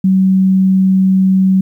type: tone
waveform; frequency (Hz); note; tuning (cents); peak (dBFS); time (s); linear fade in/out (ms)
sine; 189.5; F#3; +42; -7; 0.04-1.61; 5
effects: 8-bit